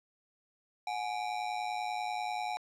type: ring-modulated tone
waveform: square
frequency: 784 Hz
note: G5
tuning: in tune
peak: -31 dBFS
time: 0.87-2.57 s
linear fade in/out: 0 ms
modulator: 55.1 Hz
effects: low-pass 6000 Hz 12 dB/octave + 11-bit